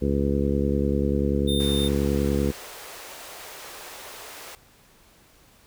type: harmonic tone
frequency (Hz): 70.2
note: C#2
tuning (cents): +22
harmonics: 1 / 2 / 3 / 4 / 5 / 6 / 7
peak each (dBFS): -26 / -29 / -26 / -29 / -30 / -30 / -30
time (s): 0.01-2.52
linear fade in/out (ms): 20
type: tone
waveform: square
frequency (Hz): 3625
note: A#7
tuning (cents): -49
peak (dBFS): -28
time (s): 1.47-1.89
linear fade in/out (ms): 20
type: high-pass noise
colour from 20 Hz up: pink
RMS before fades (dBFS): -41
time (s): 1.6-4.55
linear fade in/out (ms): 0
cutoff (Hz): 400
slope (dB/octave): 24
effects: pink hiss -56 dBFS RMS until 5.66 s